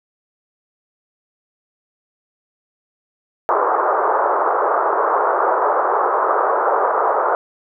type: band-pass noise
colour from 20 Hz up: white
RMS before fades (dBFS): -17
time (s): 3.49-7.35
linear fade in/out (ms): 0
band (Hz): 390 to 1300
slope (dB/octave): 48
effects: none